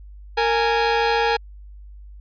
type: tone pair together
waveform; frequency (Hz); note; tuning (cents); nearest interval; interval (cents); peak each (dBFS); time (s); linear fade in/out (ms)
sawtooth; 461.9 / 830.6; A#4 / G#5; -16 / 0; minor seventh; 1016; -16; 0.37-1.37; 10
effects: added 50 Hz sine -38 dBFS peak until 2.2 s + resampled to 11025 Hz